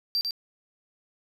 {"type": "tone with echo", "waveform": "triangle", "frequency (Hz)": 4699, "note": "D8", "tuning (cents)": 0, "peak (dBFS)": -22, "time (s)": [0.15, 0.21], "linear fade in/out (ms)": 0, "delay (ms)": 98, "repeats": 1, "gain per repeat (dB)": -4, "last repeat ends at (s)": 0.308, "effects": []}